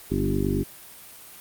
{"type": "harmonic tone with a mistuned harmonic", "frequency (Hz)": 49, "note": "G1", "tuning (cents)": 0, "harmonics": [1, 2, 3, 4, 5, 6, 7, 8], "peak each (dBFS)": [-30, -30, -30, -30, -30, -30, -30, -30], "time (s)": [0.1, 0.64], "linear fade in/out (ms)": 20, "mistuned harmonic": 5, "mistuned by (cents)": 21, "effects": ["white hiss -45 dBFS RMS until 1.4 s", "Opus 32 kbps"]}